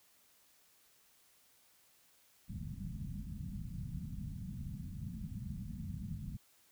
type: low-pass noise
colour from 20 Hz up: white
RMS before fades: -43 dBFS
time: 2.48-6.37 s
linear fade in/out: 5 ms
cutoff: 210 Hz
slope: 48 dB/octave
effects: white hiss -68 dBFS RMS until 6.71 s